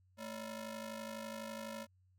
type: ring-modulated tone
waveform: sawtooth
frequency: 392 Hz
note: G4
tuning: in tune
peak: -36 dBFS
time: 0.17-1.87 s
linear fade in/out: 50 ms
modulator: 170 Hz
effects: added 92 Hz sine -67 dBFS peak until 2.18 s